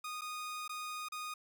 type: tone with dropouts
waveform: sawtooth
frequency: 1236 Hz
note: D#6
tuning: 12 cents flat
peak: -36 dBFS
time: 0.04-1.34 s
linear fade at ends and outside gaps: 5 ms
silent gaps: 0.211-0.217 / 0.679-0.693 / 1.086-1.12 s
effects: none